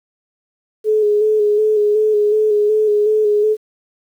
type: tone with vibrato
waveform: sine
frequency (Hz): 423.6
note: G#4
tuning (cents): +34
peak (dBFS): -11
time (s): 0.84-3.57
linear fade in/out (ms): 50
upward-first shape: square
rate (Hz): 2.7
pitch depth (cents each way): 27
effects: 8-bit